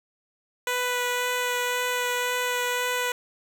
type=tone with vibrato; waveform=10% pulse; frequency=493.9 Hz; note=B4; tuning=in tune; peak=-16 dBFS; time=0.67-3.12 s; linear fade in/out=2 ms; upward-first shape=sine; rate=1.9 Hz; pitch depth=9 cents each way; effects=none